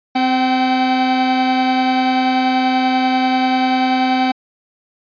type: tone pair together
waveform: 45% pulse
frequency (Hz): 259.4 / 767.9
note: C4 / G5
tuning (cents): -15 / -36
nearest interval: octave + perfect fifth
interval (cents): 1879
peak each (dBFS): -16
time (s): 0.15-4.32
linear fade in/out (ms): 10
effects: resampled to 11025 Hz